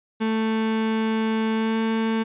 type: tone with pitch glide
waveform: 35% pulse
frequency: 221.2 to 223.4 Hz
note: A3 to A3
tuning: +9 to +27 cents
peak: -19 dBFS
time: 0.2-2.24 s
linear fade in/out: 20 ms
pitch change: +18 cents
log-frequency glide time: 1.54-1.79 s
effects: resampled to 8000 Hz